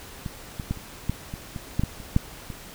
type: clicks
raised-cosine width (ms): 5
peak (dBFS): -18 / -18 / -13 / -28 / -11 / -20 / -20 / -10 / -11 / -27 / -6 / -22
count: 12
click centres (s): 0.262 / 0.598 / 0.71 / 0.773 / 1.096 / 1.339 / 1.562 / 1.795 / 1.836 / 2.002 / 2.164 / 2.502
effects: pink hiss -43 dBFS RMS until 2.74 s